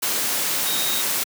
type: tone in noise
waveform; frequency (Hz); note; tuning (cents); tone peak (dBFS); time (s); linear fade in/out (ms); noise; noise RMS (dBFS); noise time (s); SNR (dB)
sine; 3753; A#7; +11; -27; 0.66-1.02; 10; white; -23; 0.02-1.24; -7
effects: high-pass 150 Hz 12 dB/octave